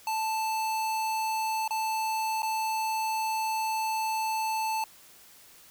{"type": "tone with dropouts", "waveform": "square", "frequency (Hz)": 880, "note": "A5", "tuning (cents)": 0, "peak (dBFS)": -28, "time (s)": [0.07, 4.84], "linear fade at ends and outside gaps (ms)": 2, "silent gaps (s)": [[1.678, 1.707], [2.421, 2.43]], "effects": ["white hiss -54 dBFS RMS until 5.7 s"]}